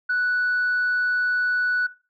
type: tone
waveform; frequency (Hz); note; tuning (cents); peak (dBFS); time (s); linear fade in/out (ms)
sine; 1480; F#6; 0; -18; 0.09-1.87; 10
effects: noise-tail reverb RT60 0.3 s tail -18 dB re dry + tanh soft clip ceiling -17 dBFS